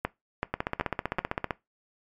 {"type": "two click trains", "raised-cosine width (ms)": 0.5, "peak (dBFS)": [-11, -12], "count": [4, 16], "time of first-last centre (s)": [[0.05, 1.191], [0.54, 1.508]], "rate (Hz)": [2.63, 15.5], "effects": ["noise-tail reverb RT60 0.2 s tail -20 dB re dry", "MP3 96 kbps"]}